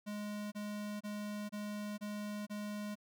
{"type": "tone bursts", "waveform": "square", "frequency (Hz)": 208.1, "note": "G#3", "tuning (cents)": 4, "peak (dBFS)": -40, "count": 6, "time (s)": [0.06, 2.955], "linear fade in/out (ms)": 20, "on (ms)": 460, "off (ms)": 27, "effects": []}